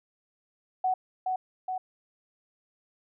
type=tone with echo; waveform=sine; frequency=745 Hz; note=F#5; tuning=12 cents sharp; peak=-23 dBFS; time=0.84-0.94 s; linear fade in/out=5 ms; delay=420 ms; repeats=2; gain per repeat=-3 dB; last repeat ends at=1.78 s; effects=none